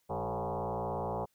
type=tone with frequency modulation; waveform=sine; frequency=146.83 Hz; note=D3; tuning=in tune; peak=-32 dBFS; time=0.09-1.26 s; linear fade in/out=20 ms; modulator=117 Hz; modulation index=7.3; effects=white hiss -75 dBFS RMS until 1.34 s

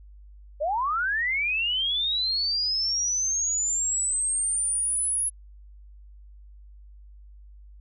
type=linear sweep; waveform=sine; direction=up; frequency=554.4 to 10600 Hz; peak=-23 dBFS; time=0.6-5.3 s; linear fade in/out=20 ms; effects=added 50 Hz sine -45 dBFS peak until 7.8 s

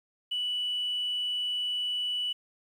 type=tone; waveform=sine; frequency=2960 Hz; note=F#7; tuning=in tune; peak=-27 dBFS; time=0.31-2.33 s; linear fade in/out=10 ms; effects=tanh soft clip ceiling -24 dBFS + 10-bit

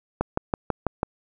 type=click train; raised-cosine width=1 ms; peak=-8 dBFS; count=6; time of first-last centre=0.21-1.031 s; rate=6.09 Hz; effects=none

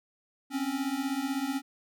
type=beating tone pair; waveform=square; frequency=261.6 / 277.6 Hz; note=C4 / C#4; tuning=0 / +3 cents; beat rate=16 Hz; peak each=-34 / -32 dBFS; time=0.5-1.62 s; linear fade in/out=50 ms; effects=none

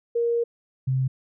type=tone pair in turn; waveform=sine; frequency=469.3 / 131.16 Hz; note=A#4 / C3; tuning=+12 / +5 cents; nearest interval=octave + minor seventh; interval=2207 cents; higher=first; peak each=-20 dBFS; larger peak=neither; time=0.15-0.44 / 0.87-1.08 s; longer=first; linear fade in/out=10 ms; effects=none

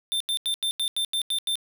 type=tone bursts; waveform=square; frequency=3577 Hz; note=A7; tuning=28 cents sharp; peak=-24 dBFS; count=9; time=0.12-1.555 s; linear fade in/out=0 ms; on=83 ms; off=86 ms; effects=none

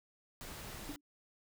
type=noise; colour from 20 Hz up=pink; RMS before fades=-47 dBFS; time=0.41-0.96 s; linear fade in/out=0 ms
type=tone with exponential decay; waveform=sine; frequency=290 Hz; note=D4; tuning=22 cents flat; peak=-38 dBFS; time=0.89-1.01 s; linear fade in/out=5 ms; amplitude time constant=26 ms
effects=none

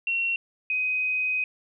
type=tone pair in turn; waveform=sine; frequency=2730 / 2512 Hz; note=F7 / D#7; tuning=-40 / +16 cents; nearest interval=minor second; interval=144 cents; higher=first; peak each=-23 dBFS; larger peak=neither; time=0.07-0.36 / 0.7-1.44 s; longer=second; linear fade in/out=2 ms; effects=none

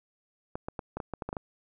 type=clicks; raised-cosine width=1 ms; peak=-20 dBFS; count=10; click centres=0.555 / 0.685 / 0.792 / 0.97 / 1.002 / 1.137 / 1.222 / 1.29 / 1.329 / 1.368 s; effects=none

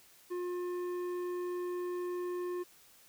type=tone with tanh clipping; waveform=triangle; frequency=356.2 Hz; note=F4; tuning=34 cents sharp; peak=-36 dBFS; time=0.3-2.64 s; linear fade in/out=20 ms; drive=14 dB; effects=white hiss -61 dBFS RMS until 3.08 s

